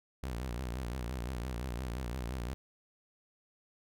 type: tone with vibrato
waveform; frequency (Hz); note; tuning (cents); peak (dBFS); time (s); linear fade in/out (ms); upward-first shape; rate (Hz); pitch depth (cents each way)
sawtooth; 61.74; B1; 0; -32; 0.23-2.54; 0; triangle; 5.8; 170
effects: none